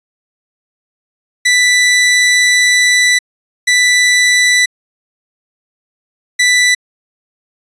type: tone bursts at uneven times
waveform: sawtooth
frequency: 1979 Hz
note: B6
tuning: 3 cents sharp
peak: -4 dBFS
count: 3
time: 1.45-3.19 / 3.67-4.66 / 6.39-6.75 s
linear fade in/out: 10 ms
effects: resampled to 22050 Hz